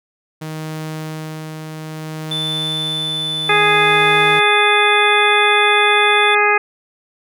sawtooth tone with tremolo, 156.7 Hz, D#3, 13 cents sharp, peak -20 dBFS, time 0.41-4.4 s, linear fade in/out 10 ms, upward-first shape sine, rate 0.6 Hz, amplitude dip 35%
triangle tone with pitch glide, 3520 to 3470 Hz, A7 to A7, 0 to -25 cents, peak -18 dBFS, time 2.31-6.35 s, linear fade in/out 5 ms, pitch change -25 cents, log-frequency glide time 2.83-5.19 s
harmonic tone, 415.3 Hz, G#4, in tune, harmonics 1 / 2 / 3 / 4 / 5 / 6, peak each -18 / -18 / -18 / -18 / -18 / -18 dBFS, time 3.49-6.58 s, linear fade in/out 5 ms
effects none

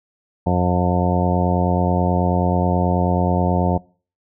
harmonic tone, 89.3 Hz, F2, 39 cents sharp, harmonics 1 / 2 / 3 / 4 / 5 / 6 / 7 / 8 / 10, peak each -20 / -19 / -27 / -27 / -29 / -26 / -28 / -25 / -26 dBFS, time 0.46-3.78 s, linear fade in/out 10 ms, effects noise-tail reverb RT60 0.4 s tail -23 dB re dry

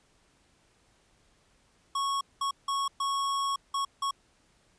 square tone bursts at uneven times, 1104 Hz, C#6, 7 cents flat, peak -28 dBFS, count 6, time 1.95-2.21 / 2.41-2.51 / 2.68-2.88 / 3-3.56 / 3.74-3.85 / 4.02-4.11 s, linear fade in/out 5 ms, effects pink hiss -66 dBFS RMS until 4.78 s + resampled to 22050 Hz

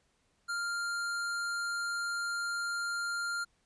square tone, 1396.9 Hz, F6, in tune, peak -33 dBFS, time 0.48-3.45 s, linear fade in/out 20 ms, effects pink hiss -73 dBFS RMS until 3.65 s + resampled to 22050 Hz

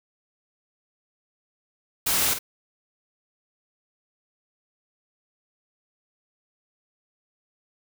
white noise with echo, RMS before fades -23 dBFS, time 2.06-2.34 s, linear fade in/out 10 ms, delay 50 ms, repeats 1, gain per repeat -9 dB, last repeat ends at 2.39 s, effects none

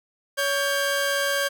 sawtooth tone pair together, 562.1 / 1590 Hz, C#5 / G6, +24 / +24 cents, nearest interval octave + tritone, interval 1800 cents, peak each -21 dBFS, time 0.37-1.49 s, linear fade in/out 20 ms, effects none

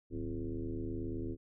sine tone with frequency modulation, 182.1 Hz, F#3, 27 cents flat, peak -35 dBFS, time 0.1-1.37 s, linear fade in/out 50 ms, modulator 78.5 Hz, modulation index 2.7, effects none

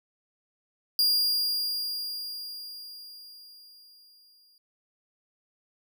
45% pulse tone with exponential decay, 4818 Hz, D8, 43 cents sharp, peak -19 dBFS, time 0.99-4.58 s, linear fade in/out 1 ms, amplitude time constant 780 ms, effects none

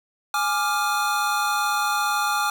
square chord, D diminished, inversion second, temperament equal with one note detuned, 830.6 / 1184.9 / 1396.9 Hz, Ab5 / D6 / F6, 0 / +15 / 0 cents, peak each -26 dBFS, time 0.34-2.5 s, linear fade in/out 2 ms, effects 8-bit

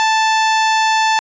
sawtooth tone, 880 Hz, A5, in tune, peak -8 dBFS, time 0-1.19 s, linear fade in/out 0 ms, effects resampled to 16000 Hz

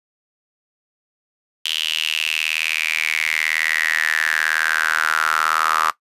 sawtooth tone with high-pass filter sweep, 79 Hz, D#2, 27 cents sharp, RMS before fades -20 dBFS, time 1.65-5.91 s, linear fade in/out 5 ms, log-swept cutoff 3100 to 1200 Hz, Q 7.6, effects noise-tail reverb RT60 0.1 s tail -17 dB re dry + resampled to 32000 Hz

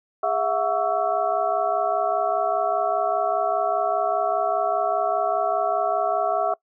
sine tone cluster, 411.6 / 659 / 724 / 1126 / 1323 Hz, G#4 / E5 / F#5 / C#6 / E6, -16 / -1 / -38 / +27 / +6 cents, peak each -31 / -23 / -24 / -29 / -29 dBFS, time 0.23-6.54 s, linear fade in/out 5 ms, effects noise-tail reverb RT60 0.1 s tail -23 dB re dry

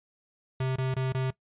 square tone bursts, 130.81 Hz, C3, in tune, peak -27 dBFS, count 4, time 0.6-1.306 s, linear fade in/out 5 ms, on 160 ms, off 22 ms, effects noise-tail reverb RT60 0.1 s tail -19 dB re dry + resampled to 8000 Hz

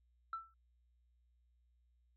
sine tone with exponential decay, 1332 Hz, E6, 18 cents sharp, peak -35 dBFS, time 0.33-0.54 s, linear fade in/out 2 ms, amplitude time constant 45 ms, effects tanh soft clip ceiling -34 dBFS + added 60 Hz sine -70 dBFS peak until 2.16 s

